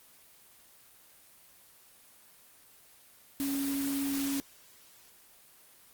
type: tone in noise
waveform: sine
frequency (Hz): 277.2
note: C#4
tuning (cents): 0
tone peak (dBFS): -30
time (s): 3.4-4.4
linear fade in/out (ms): 0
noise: white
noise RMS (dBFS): -38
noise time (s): 3.4-4.4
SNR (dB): +5
effects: white hiss -58 dBFS RMS until 5.93 s + Opus 24 kbps